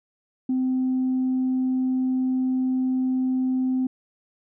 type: tone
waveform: sine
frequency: 257.9 Hz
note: C4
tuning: 25 cents flat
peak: -19 dBFS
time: 0.49-3.87 s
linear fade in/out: 5 ms
effects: tanh soft clip ceiling -17 dBFS